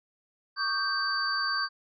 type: tone cluster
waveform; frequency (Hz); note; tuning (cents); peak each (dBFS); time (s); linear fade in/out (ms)
sine; 1124 / 1204 / 1567 / 4607; C#6 / D6 / G6 / D8; +24 / +43 / -1 / -34; -33 / -35 / -30 / -31; 0.56-1.69; 50
effects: none